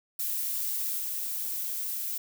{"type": "noise with level steps", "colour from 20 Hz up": "violet", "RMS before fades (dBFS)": [-31, -33], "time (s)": [0.19, 2.18], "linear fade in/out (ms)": 5, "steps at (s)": 0.97, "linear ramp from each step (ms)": 20, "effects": []}